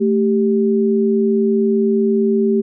sine tone pair together, 220.6 / 392 Hz, A3 / G4, +5 / 0 cents, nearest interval minor seventh, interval 995 cents, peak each -15 dBFS, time 0-2.62 s, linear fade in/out 20 ms, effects none

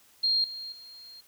sine tone with level steps, 4219 Hz, C8, 14 cents sharp, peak -22 / -36 / -45 dBFS, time 0.23-1.21 s, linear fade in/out 10 ms, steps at 0.44 / 0.72 s, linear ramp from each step 2 ms, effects white hiss -60 dBFS RMS until 1.27 s

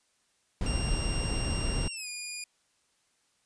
brown noise, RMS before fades -30 dBFS, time 0.61-1.88 s, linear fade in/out 2 ms
10% pulse tone with pitch glide, 2783 to 2437 Hz, F7 to D#7, -7 to -37 cents, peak -27 dBFS, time 0.66-2.44 s, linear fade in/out 2 ms, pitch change -230 cents, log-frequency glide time 1.9-2.08 s
effects white hiss -71 dBFS RMS until 3.45 s + resampled to 22050 Hz

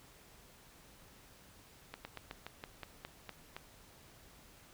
slowing click train, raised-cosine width 0.3 ms, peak -27 dBFS, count 10, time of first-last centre 1.94-3.565 s, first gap 110 ms, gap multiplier 1.12, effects pink hiss -60 dBFS RMS until 4.73 s

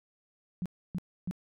sine tone bursts, 179.8 Hz, F#3, 49 cents flat, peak -30 dBFS, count 3, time 0.62-1.311 s, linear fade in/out 0 ms, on 37 ms, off 290 ms, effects none

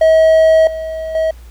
triangle tone with level steps, 640 Hz, D#5, 49 cents sharp, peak -4 / -18 / -10 dBFS, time 0.01-1.31 s, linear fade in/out 5 ms, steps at 0.67 / 1.15 s, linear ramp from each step 2 ms, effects added 59 Hz sine -33 dBFS peak until 1.5 s + pink hiss -48 dBFS RMS until 1.5 s

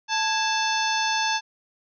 harmonic tone with a mistuned harmonic, 880 Hz, A5, in tune, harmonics 1 / 2 / 3 / 4 / 5 / 6 / 7, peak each -25 / -28 / -30 / -31 / -32 / -33 / -33 dBFS, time 0.08-1.41 s, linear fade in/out 50 ms, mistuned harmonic 2, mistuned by -110 cents, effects none

